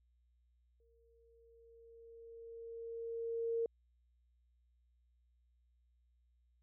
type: tone with exponential growth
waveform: sine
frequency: 460.3 Hz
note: A#4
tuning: 22 cents flat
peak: -32 dBFS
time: 0.8-3.66 s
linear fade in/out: 2 ms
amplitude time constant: 620 ms
effects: added 60 Hz sine -70 dBFS peak until 6.62 s